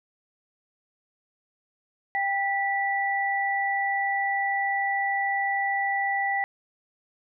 sine tone pair together, 792 / 1961.4 Hz, G5 / B6, +18 / -12 cents, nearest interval octave + major third, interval 1570 cents, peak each -26 dBFS, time 2.15-6.44 s, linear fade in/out 0 ms, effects none

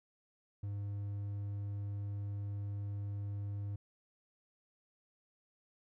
triangle tone, 101.3 Hz, G#2, 43 cents flat, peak -35 dBFS, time 0.63-3.76 s, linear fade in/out 5 ms, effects none

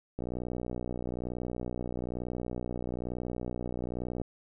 click train, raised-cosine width 2 ms, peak -22 dBFS, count 247, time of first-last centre 0.19-4.216 s, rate 61.1 Hz, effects none

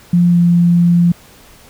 sine tone with pitch glide, 174.61 to 172.9 Hz, F3 to F3, 0 to -17 cents, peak -7 dBFS, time 0.13-1.12 s, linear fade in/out 5 ms, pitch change -17 cents, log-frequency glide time 0.29-0.38 s, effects pink hiss -43 dBFS RMS until 1.69 s

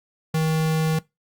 square tone, 158.6 Hz, D#3, 33 cents sharp, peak -20 dBFS, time 0.34-0.99 s, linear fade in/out 5 ms, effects noise-tail reverb RT60 0.2 s tail -21 dB re dry + Opus 48 kbps

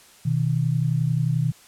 sine tone pair together, 126.05 / 157.4 Hz, B2 / D#3, +36 / +20 cents, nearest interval major third, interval 384 cents, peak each -22 dBFS, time 0.25-1.52 s, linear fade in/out 10 ms, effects white hiss -51 dBFS RMS until 1.67 s + low-pass 11000 Hz 12 dB/octave

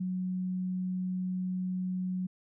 sine tone, 184 Hz, F#3, 9 cents flat, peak -30 dBFS, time 0-2.27 s, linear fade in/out 10 ms, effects none

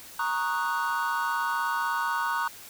triangle chord, D# minor seventh, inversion second, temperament equal, 932.3 / 1108.7 / 1244.5 / 1480 Hz, A#5 / C#6 / D#6 / F#6, 0 / 0 / 0 / 0 cents, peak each -28 / -30 / -31 / -29 dBFS, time 0.19-2.48 s, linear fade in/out 5 ms, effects white hiss -46 dBFS RMS until 2.69 s

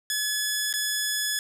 10% pulse tone with dropouts, 1707 Hz, G#6, 47 cents sharp, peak -16 dBFS, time 0.1-1.39 s, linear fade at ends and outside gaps 1 ms, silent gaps 0.728-0.738 s, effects none

